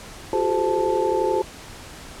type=tone cluster; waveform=sine; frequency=354.9 / 386.5 / 428.1 / 517 / 877 Hz; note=F4 / G4 / A4 / C5 / A5; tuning=+28 / -24 / -47 / -21 / -6 cents; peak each=-25 dBFS; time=0.33-1.42 s; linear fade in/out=2 ms; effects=pink hiss -40 dBFS RMS until 2.2 s + low-pass 10000 Hz 12 dB/octave